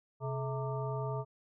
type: harmonic tone with a mistuned harmonic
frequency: 130.7 Hz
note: C3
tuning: 1 cent flat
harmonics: 1 / 3 / 5 / 7 / 9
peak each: -35 / -40 / -42 / -43 / -45 dBFS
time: 0.2-1.25 s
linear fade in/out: 50 ms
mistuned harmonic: 3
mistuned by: +150 cents
effects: none